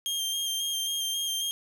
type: tone with vibrato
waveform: sawtooth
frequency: 3197 Hz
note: G7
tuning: 33 cents sharp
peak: -25 dBFS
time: 0.06-1.51 s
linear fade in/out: 0 ms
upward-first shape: square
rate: 3.7 Hz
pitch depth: 17 cents each way
effects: none